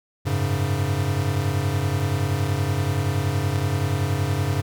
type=chord; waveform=square; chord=F# suspended second; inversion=none; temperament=equal with one note detuned; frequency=93.25 / 103.83 / 138.59 Hz; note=F#2 / G#2 / C#3; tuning=+14 / 0 / 0 cents; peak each=-26 dBFS; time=0.25-4.62 s; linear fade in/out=20 ms; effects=none